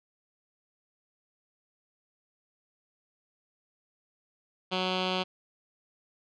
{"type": "tone with low-pass filter", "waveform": "10% pulse", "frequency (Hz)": 185, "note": "F#3", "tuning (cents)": 0, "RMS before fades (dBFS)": -30, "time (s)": [4.71, 5.24], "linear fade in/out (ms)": 20, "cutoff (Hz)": 3600, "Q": 7.4, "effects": []}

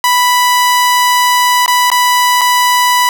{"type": "tone with dropouts", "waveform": "sawtooth", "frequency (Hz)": 987.8, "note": "B5", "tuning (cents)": 0, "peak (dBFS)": -4, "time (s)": [0.04, 3.09], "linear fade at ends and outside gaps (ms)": 1, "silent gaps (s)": [[1.661, 1.679], [1.902, 1.916], [2.411, 2.415]], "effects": []}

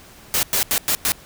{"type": "noise bursts at uneven times", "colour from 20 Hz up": "white", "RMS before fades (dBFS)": -19, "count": 5, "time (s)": [[0.34, 0.43], [0.53, 0.63], [0.71, 0.78], [0.88, 0.95], [1.05, 1.12]], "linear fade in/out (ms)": 0, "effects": ["pink hiss -45 dBFS RMS until 1.25 s"]}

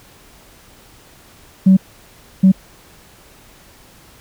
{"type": "tone bursts at uneven times", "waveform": "sine", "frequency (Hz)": 189.7, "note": "F#3", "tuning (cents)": 43, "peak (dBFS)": -4, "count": 2, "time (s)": [[1.66, 1.77], [2.43, 2.52]], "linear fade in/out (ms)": 10, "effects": ["tanh soft clip ceiling -2 dBFS", "pink hiss -46 dBFS RMS until 4.2 s"]}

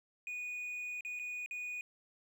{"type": "tone with dropouts", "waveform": "triangle", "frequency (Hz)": 2467, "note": "D#7", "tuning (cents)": -15, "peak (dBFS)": -37, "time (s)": [0.27, 1.81], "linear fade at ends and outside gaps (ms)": 1, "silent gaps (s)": [[1.008, 1.049], [1.191, 1.196], [1.461, 1.51]], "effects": []}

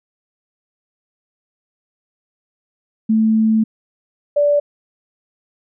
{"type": "tone pair in turn", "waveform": "sine", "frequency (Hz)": [220.1, 581.9], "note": ["A3", "D5"], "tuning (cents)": [1, -16], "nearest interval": "octave + perfect fourth", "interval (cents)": 1683, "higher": "second", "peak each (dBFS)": -11, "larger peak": "neither", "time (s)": [[3.09, 3.64], [4.36, 4.6]], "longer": "first", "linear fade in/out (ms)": 10, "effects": []}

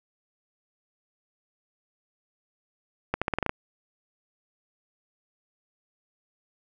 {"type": "accelerating click train", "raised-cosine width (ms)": 0.5, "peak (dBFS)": -10, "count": 8, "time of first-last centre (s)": [3.14, 3.494], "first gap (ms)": 76, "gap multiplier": 0.86, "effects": []}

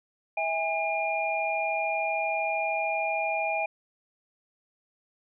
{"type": "tone cluster", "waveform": "sine", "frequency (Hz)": [651, 818, 2413], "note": ["E5", "G#5", "D7"], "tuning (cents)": [-22, -26, 46], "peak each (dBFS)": -30, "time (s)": [0.37, 3.66], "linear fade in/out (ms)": 5, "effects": []}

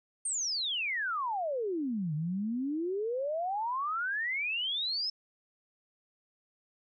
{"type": "exponential two-way sweep", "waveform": "sine", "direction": "down then up", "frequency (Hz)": [9000, 146.83, 5300], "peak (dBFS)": -30, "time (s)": [0.25, 5.1], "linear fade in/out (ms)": 5, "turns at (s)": 2.14, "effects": []}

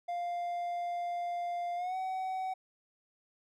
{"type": "tone with pitch glide", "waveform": "triangle", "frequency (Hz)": [699, 753.5], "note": ["F5", "F#5"], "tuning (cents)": [1, 31], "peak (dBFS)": -31, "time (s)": [0.08, 2.54], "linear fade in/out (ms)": 10, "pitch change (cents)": 130, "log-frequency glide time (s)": [1.76, 1.96], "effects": []}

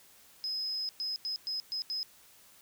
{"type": "tone bursts at uneven times", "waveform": "sine", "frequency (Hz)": 5080, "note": "D#8", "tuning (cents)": 35, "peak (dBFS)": -32, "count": 6, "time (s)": [[0.44, 0.89], [1, 1.16], [1.25, 1.36], [1.47, 1.6], [1.72, 1.82], [1.9, 2.03]], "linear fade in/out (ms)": 0, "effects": ["white hiss -59 dBFS RMS until 2.61 s"]}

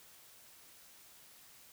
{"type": "silence", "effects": ["white hiss -59 dBFS RMS until 1.72 s"]}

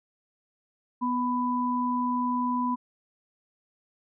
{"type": "tone pair together", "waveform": "sine", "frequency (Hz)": [246.9, 994.8], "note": ["B3", "B5"], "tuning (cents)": [0, 12], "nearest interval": "2 octaves", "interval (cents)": 2412, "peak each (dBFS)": -27, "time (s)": [1.01, 2.76], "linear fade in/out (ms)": 20, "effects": []}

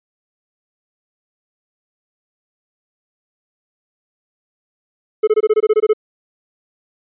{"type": "tone bursts", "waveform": "triangle", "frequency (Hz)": 430, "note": "A4", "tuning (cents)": -40, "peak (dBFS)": -7, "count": 11, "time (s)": [5.23, 5.934], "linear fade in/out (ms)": 10, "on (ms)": 44, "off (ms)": 22, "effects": ["resampled to 8000 Hz"]}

